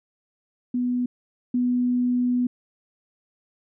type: tone pair in turn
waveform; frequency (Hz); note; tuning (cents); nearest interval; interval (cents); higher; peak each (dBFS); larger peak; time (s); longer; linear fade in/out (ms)
sine; 246.9 / 246.9; B3 / B3; 0 / 0; unison; 0; neither; -21 / -19; second; 0.74-1.06 / 1.54-2.47; second; 5
effects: none